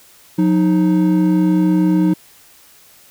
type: tone pair together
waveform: triangle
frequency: 180.02 / 311.1 Hz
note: F#3 / D#4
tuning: -47 / 0 cents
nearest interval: major sixth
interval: 947 cents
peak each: -12 dBFS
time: 0.38-2.14 s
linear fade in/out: 10 ms
effects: white hiss -47 dBFS RMS until 3.1 s